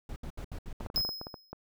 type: noise bursts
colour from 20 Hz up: brown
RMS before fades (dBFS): -39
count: 7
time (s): 0.09-1.013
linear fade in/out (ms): 2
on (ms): 71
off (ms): 71
type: clicks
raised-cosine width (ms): 1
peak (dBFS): -26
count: 10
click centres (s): 0.808 / 0.863 / 0.901 / 0.977 / 1.05 / 1.091 / 1.214 / 1.269 / 1.342 / 1.53
type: tone with exponential decay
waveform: square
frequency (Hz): 5120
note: D#8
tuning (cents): +49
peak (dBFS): -25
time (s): 0.96-1.52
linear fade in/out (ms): 0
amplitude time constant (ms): 120
effects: none